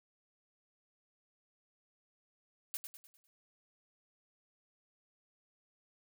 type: noise with echo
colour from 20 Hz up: blue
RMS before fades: -39 dBFS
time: 2.74-2.77 s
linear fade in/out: 0 ms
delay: 100 ms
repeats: 5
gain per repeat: -7 dB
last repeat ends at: 3.27 s
effects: none